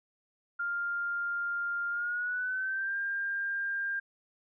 sine tone with pitch glide, 1400 to 1598.9 Hz, F6 to G6, +4 to +34 cents, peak -30 dBFS, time 0.59-4 s, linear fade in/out 10 ms, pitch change +230 cents, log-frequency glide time 1.9-2.97 s, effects none

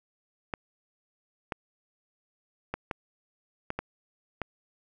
clicks, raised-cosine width 0.5 ms, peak -16 dBFS, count 7, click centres 0.538 / 1.522 / 2.74 / 2.912 / 3.704 / 3.79 / 4.417 s, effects none

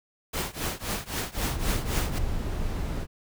pink noise with tremolo, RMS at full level -28 dBFS, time 0.33-2.19 s, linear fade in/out 10 ms, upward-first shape triangle, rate 3.8 Hz, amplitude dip 95%
brown noise, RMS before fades -29 dBFS, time 1.34-3.07 s, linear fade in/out 50 ms
effects none

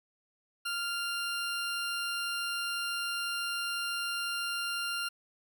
20% pulse tone, 1394 Hz, F6, 4 cents flat, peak -27 dBFS, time 0.65-5.09 s, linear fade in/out 10 ms, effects none

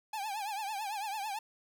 45% pulse tone with vibrato, 830 Hz, G#5, 1 cent flat, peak -35 dBFS, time 0.13-1.39 s, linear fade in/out 5 ms, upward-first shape triangle, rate 9 Hz, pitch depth 140 cents each way, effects none

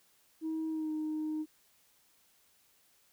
sine tone with pitch glide, 318.5 to 309.4 Hz, D#4 to D#4, +41 to -10 cents, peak -31 dBFS, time 0.41-1.46 s, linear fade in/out 50 ms, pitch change -51 cents, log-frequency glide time 0.69-0.91 s, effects tanh soft clip ceiling -30 dBFS + white hiss -68 dBFS RMS until 3.12 s

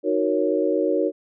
sine chord, D# minor seventh, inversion none, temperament equal, 311.1 / 370 / 466.2 / 554.4 Hz, D#4 / F#4 / A#4 / C#5, 0 / 0 / 0 / 0 cents, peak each -24 dBFS, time 0.03-1.12 s, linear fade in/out 50 ms, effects none

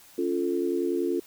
sine chord, Db augmented, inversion none, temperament equal with one note detuned, 278.9 / 349.2 / 440 Hz, Db4 / F4 / A4, +11 / 0 / 0 cents, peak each -30 / -26 / -31 dBFS, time 0.18-1.2 s, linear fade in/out 5 ms, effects white hiss -53 dBFS RMS until 1.26 s

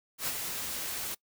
white noise with ADSR envelope, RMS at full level -31 dBFS, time 0.18-1.15 s, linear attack 93 ms, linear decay 42 ms, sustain -5 dB, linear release 11 ms, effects noise-tail reverb RT60 0.1 s tail -23 dB re dry

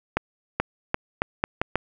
accelerating click train, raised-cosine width 0.5 ms, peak -6 dBFS, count 7, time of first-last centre 0.17-1.756 s, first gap 430 ms, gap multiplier 0.8, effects none

